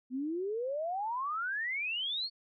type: exponential sweep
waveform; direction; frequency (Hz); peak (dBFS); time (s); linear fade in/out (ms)
sine; up; 245.4 to 4460; -32; 0.1-2.3; 50
effects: none